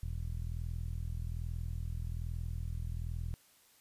15% pulse tone with low-pass filter, 41.2 Hz, E1, in tune, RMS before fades -38 dBFS, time 0.03-3.34 s, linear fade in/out 0 ms, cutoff 100 Hz, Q 1.2, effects white hiss -65 dBFS RMS until 3.8 s + resampled to 32000 Hz

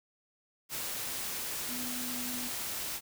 sine tone in noise, 247.5 Hz, B3, 4 cents sharp, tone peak -40 dBFS, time 1.67-2.51 s, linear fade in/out 50 ms, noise white, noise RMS -37 dBFS, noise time 0.69-3.01 s, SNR -6 dB, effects none

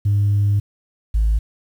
sine tone pair in turn, 101.8 / 53.93 Hz, G#2 / A1, -34 / -34 cents, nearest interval major seventh, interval 1100 cents, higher first, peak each -12 / -12 dBFS, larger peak neither, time 0.05-0.6 / 1.14-1.39 s, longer first, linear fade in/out 10 ms, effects tanh soft clip ceiling -11 dBFS + 8-bit

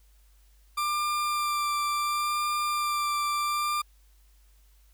40% pulse tone with vibrato, 1187 Hz, D6, 18 cents sharp, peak -25 dBFS, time 0.77-3.82 s, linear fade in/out 10 ms, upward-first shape sine, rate 0.71 Hz, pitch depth 14 cents each way, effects added 50 Hz sine -56 dBFS peak until 4.93 s + white hiss -67 dBFS RMS until 4.93 s

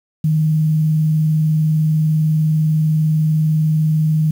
sine tone with vibrato, 155.56 Hz, D#3, in tune, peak -12 dBFS, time 0.24-4.31 s, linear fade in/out 5 ms, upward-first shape square, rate 20 Hz, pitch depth 36 cents each way, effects 7-bit

